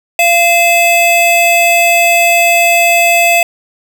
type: tone pair together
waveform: square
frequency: 688.3 / 2600 Hz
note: F5 / E7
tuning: -25 / -24 cents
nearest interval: octave + major seventh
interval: 2301 cents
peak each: -10 dBFS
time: 0.19-3.43 s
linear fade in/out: 2 ms
effects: none